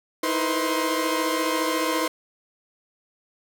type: tone cluster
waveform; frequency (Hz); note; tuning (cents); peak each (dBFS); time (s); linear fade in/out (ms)
sawtooth; 316.6 / 331 / 473.6 / 506 / 1057; D#4 / E4 / A#4 / B4 / C6; +30 / +7 / +27 / +42 / +17; -23 / -29 / -29 / -24 / -24; 0.23-2.08; 5
effects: none